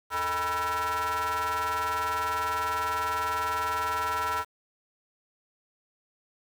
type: ring-modulated tone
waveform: 40% pulse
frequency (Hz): 180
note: F#3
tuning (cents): -47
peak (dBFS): -23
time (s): 0.1-4.45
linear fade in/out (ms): 50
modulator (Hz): 1160
effects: 9-bit